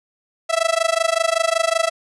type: tone with amplitude modulation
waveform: sawtooth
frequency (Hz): 659.3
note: E5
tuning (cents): 0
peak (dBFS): -9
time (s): 0.49-1.9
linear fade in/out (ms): 20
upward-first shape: sine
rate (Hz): 25.3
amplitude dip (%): 95
effects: resampled to 24000 Hz